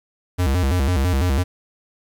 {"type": "tone with vibrato", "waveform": "square", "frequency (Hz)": 77.9, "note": "D#2", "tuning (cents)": 3, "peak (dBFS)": -17, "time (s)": [0.38, 1.44], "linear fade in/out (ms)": 20, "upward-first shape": "square", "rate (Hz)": 6, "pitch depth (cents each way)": 250, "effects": ["9-bit"]}